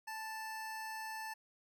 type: tone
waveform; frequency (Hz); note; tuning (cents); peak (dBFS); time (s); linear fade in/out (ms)
25% pulse; 880; A5; 0; -38; 0.07-1.34; 10
effects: none